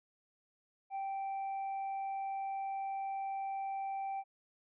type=tone; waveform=triangle; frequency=781 Hz; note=G5; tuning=7 cents flat; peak=-34 dBFS; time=0.9-4.24 s; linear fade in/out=50 ms; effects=resampled to 8000 Hz